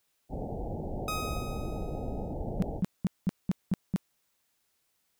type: low-pass noise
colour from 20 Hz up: pink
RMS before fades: -35 dBFS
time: 0.29-2.82 s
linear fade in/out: 50 ms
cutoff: 830 Hz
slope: 96 dB/octave
type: tone with exponential decay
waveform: sawtooth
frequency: 1259 Hz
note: D#6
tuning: 20 cents sharp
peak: -27 dBFS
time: 1.08-2.33 s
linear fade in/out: 2 ms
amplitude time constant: 270 ms
type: tone bursts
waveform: sine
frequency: 185 Hz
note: F#3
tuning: in tune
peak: -22 dBFS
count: 7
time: 2.6-3.961 s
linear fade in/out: 0 ms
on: 23 ms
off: 200 ms
effects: white hiss -75 dBFS RMS until 5.19 s